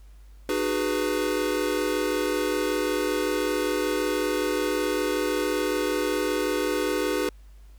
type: chord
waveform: square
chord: G# minor seventh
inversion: second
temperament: equal with one note detuned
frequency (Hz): 303.1 / 370 / 415.3 / 493.9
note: D#4 / F#4 / G#4 / B4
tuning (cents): -45 / 0 / 0 / 0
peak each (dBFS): -30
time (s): 0.49-7.29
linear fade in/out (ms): 2
effects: added 50 Hz sine -45 dBFS peak until 7.78 s + pink hiss -63 dBFS RMS until 7.78 s